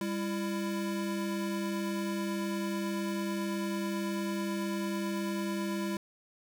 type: tone pair together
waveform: square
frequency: 199.3 / 335.2 Hz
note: G3 / E4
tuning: +29 / +29 cents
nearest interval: major sixth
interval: 900 cents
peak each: -34 / -36 dBFS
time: 0.01-5.97 s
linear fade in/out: 2 ms
effects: none